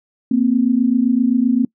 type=tone pair together; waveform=sine; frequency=233.1 / 260.8 Hz; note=A#3 / C4; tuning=0 / -5 cents; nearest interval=major second; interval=195 cents; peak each=-15 dBFS; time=0.31-1.65 s; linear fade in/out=5 ms; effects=noise-tail reverb RT60 0.1 s tail -25 dB re dry